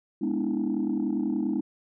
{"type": "chord", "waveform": "sine", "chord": "E dominant seventh", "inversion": "first", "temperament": "equal with one note detuned", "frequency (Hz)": [207.7, 246.9, 293.7, 324], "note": ["G#3", "B3", "D4", "E4"], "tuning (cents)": [0, 0, 0, -30], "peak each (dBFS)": -29, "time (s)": [0.21, 1.61], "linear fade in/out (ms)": 10, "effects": ["tanh soft clip ceiling -19 dBFS"]}